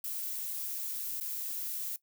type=noise with dropouts; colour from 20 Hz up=violet; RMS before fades=-37 dBFS; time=0.04-1.96 s; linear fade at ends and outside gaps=2 ms; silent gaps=1.201-1.209 s; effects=noise-tail reverb RT60 0.1 s tail -18 dB re dry